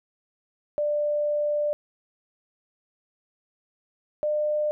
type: tone pair in turn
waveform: sine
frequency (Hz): 592 / 601.3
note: D5 / D5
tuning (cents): +14 / +41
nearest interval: unison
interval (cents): 27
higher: second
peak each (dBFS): -22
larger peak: neither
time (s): 0.78-1.73 / 4.23-4.71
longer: first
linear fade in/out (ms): 0
effects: none